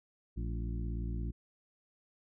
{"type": "harmonic tone with a mistuned harmonic", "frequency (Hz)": 57.3, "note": "A#1", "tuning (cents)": -29, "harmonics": [1, 2, 3, 4, 5, 6], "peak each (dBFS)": [-35, -41, -45, -47, -49, -51], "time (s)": [0.36, 1.32], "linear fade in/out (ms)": 20, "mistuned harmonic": 4, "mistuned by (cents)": -89, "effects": []}